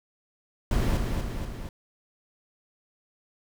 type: noise with echo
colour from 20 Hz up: brown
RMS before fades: -24 dBFS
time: 0.71-0.97 s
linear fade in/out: 2 ms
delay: 240 ms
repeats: 3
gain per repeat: -4 dB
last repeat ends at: 1.69 s
effects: none